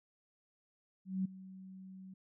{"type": "tone with ADSR envelope", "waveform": "sine", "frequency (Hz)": 188.9, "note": "F#3", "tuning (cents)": 36, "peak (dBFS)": -30, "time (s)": [1.05, 2.14], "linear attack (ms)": 200, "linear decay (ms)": 9, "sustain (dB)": -18, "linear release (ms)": 6, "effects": []}